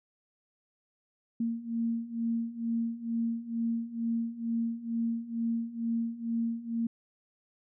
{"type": "beating tone pair", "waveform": "sine", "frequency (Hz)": [229.3, 231.5], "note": ["A#3", "A#3"], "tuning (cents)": [-28, -12], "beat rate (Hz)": 2.2, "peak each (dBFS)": [-34, -31], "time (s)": [1.4, 6.87], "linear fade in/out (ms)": 5, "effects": []}